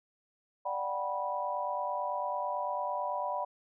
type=chord; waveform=sine; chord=G major seventh; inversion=second; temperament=just; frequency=588 / 735 / 784 / 980 Hz; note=D5 / F#5 / G5 / B5; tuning=+2 / -12 / 0 / -14 cents; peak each=-37 / -38 / -40 / -34 dBFS; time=0.65-3.45 s; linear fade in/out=10 ms; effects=none